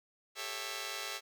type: chord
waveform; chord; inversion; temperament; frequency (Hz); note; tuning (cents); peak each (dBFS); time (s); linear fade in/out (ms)
5% pulse; A dominant seventh; third; just; 396 / 440 / 550 / 660; G4 / A4 / C#5 / E5; +18 / 0 / -14 / +2; -34; 0.35-1.21; 50
effects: none